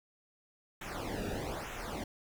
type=noise with flanger; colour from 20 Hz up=brown; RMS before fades=-39 dBFS; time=0.81-2.04 s; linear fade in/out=5 ms; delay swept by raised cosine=0.21 to 0.96 ms; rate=1.1 Hz; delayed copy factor=-0.85; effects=none